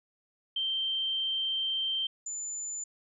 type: tone pair in turn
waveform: sine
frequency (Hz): 3136 / 7040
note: G7 / A8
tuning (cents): 0 / 0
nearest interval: octave + major second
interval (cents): 1400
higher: second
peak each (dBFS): -28 / -34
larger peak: first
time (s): 0.56-2.07 / 2.26-2.84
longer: first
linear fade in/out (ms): 5
effects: none